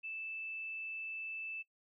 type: tone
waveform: sine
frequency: 2637 Hz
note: E7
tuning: in tune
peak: -40 dBFS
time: 0.03-1.63 s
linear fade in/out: 20 ms
effects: noise-tail reverb RT60 0.1 s tail -20 dB re dry